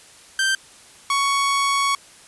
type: tone pair in turn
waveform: sawtooth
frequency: 1565 / 1114 Hz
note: G6 / C#6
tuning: -3 / +8 cents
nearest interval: tritone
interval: 589 cents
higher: first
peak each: -14 dBFS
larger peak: neither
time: 0.39-0.55 / 1.1-1.95 s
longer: second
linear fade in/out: 2 ms
effects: white hiss -47 dBFS RMS until 2.27 s + resampled to 24000 Hz